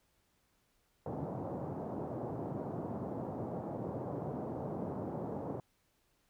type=band-pass noise; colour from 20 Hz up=pink; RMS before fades=-40 dBFS; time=1.06-5.6 s; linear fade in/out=2 ms; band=110 to 820 Hz; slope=24 dB/octave; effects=pink hiss -75 dBFS RMS until 6.29 s